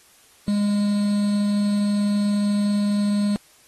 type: tone with quantisation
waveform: triangle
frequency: 205.1 Hz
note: G#3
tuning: 21 cents flat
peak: -16 dBFS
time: 0.48-3.36 s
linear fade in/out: 0 ms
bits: 6
effects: white hiss -54 dBFS RMS until 3.67 s + AAC 32 kbps